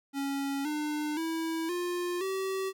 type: tone with pitch steps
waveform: square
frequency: 277.2 / 300.5 / 325.9 / 353.3 / 383.1 Hz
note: C#4 / D4 / E4 / F4 / G4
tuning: 0 / +40 / -20 / +20 / -40 cents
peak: -31 dBFS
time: 0.13-2.73 s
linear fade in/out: 50 ms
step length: 520 ms
effects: none